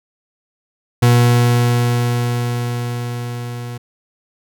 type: tone with level ramp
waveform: 40% pulse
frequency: 120.6 Hz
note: B2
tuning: 41 cents flat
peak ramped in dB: -7 to -25 dBFS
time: 1.02-3.78 s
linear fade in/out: 10 ms
effects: none